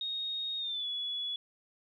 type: tone with pitch glide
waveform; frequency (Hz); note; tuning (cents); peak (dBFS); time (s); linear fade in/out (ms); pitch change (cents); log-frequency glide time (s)
sine; 3729 to 3400; A#7 to G#7; 0 to +40; -33; 0.01-1.36; 2; -160; 0.58-0.87
effects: 12-bit